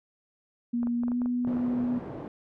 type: tone with pitch glide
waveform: sine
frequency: 238.4 to 245.4 Hz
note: A#3 to B3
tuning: +39 to -11 cents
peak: -25 dBFS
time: 0.73-1.99 s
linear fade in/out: 10 ms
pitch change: +50 cents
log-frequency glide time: 0.98-1.2 s
type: clicks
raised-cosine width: 1 ms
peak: -27 dBFS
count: 10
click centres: 0.831 / 0.871 / 1.035 / 1.082 / 1.118 / 1.218 / 1.259 / 1.449 / 1.53 / 1.569 s
type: band-pass noise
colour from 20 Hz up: pink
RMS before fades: -39 dBFS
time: 1.47-2.28 s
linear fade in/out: 2 ms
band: 130 to 690 Hz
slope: 12 dB/octave
effects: none